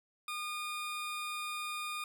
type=tone; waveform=20% pulse; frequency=1219 Hz; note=D#6; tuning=36 cents flat; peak=-32 dBFS; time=0.28-2.04 s; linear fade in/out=2 ms; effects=none